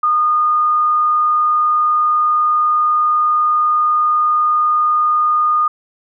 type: tone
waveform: sine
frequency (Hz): 1224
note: D#6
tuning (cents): -29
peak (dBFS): -11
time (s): 0.03-5.68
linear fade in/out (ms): 5
effects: none